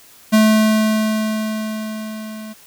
square tone with level ramp, 216.9 Hz, A3, 25 cents flat, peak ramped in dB -9 to -31 dBFS, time 0.32-2.54 s, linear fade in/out 20 ms, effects white hiss -46 dBFS RMS until 2.66 s

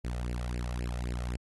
sawtooth tone with flanger, 60.5 Hz, B1, 35 cents flat, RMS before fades -34 dBFS, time 0.04-1.37 s, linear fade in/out 10 ms, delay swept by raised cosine 0.4 to 1.6 ms, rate 3.8 Hz, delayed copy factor +0.75, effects AAC 32 kbps

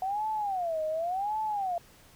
sine tone with vibrato, 736 Hz, F#5, 9 cents flat, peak -28 dBFS, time 0.02-1.78 s, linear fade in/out 2 ms, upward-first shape sine, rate 0.9 Hz, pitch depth 290 cents each way, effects pink hiss -57 dBFS RMS until 2.15 s

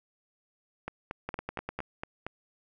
two click trains, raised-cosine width 0.5 ms, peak -20 / -19 dBFS, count 7 / 6, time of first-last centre 0.88-2.266 / 1.29-1.79 s, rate 4.33 / 10 Hz, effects none

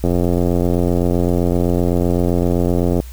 click train, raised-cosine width 2 ms, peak -4 dBFS, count 261, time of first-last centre 0.04-3.001 s, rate 87.8 Hz, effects added 60 Hz sine -30 dBFS peak until 3.12 s + white hiss -44 dBFS RMS until 3.12 s

